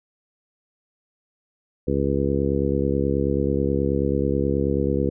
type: harmonic tone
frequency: 69.3 Hz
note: C#2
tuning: in tune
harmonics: 1 / 2 / 3 / 4 / 5 / 6 / 7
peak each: -27 / -27 / -27 / -27 / -27 / -27 / -27 dBFS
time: 1.87-5.1 s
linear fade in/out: 10 ms
effects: none